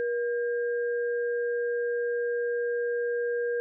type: tone pair together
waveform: sine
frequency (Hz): 477.6 / 1609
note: A#4 / G6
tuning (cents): +42 / +45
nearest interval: octave + major sixth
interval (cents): 2103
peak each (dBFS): -26 / -36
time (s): 0-3.6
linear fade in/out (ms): 0
effects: none